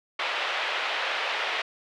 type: band-pass noise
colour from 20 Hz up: white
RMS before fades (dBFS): -29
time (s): 0.19-1.62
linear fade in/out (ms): 5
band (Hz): 500 to 3200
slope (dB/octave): 24
effects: none